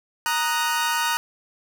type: chord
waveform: sawtooth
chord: D# minor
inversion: second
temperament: equal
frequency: 932.3 / 1244.5 / 1480 Hz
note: A#5 / D#6 / F#6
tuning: 0 / 0 / 0 cents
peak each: -20 / -24 / -23 dBFS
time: 0.26-1.17 s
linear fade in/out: 0 ms
effects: none